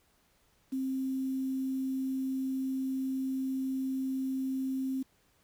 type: tone with quantisation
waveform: sine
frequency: 264.2 Hz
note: C4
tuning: 17 cents sharp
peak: -30 dBFS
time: 0.72-5.03 s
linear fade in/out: 10 ms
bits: 9
effects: pink hiss -69 dBFS RMS until 5.43 s